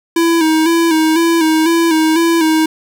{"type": "tone with vibrato", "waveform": "square", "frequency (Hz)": 325.1, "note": "E4", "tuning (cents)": -24, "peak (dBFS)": -10, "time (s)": [0.16, 2.66], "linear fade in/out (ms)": 5, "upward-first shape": "square", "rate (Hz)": 2, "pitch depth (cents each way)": 48, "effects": ["7-bit"]}